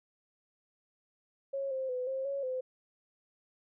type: tone with pitch steps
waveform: sine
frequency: 548 / 526 / 503 / 531 / 555 / 513 Hz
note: C#5 / C5 / B4 / C5 / C#5 / C5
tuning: -20 / +9 / +32 / +25 / +2 / -34 cents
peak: -32 dBFS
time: 1.53-2.61 s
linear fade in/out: 10 ms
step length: 180 ms
effects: none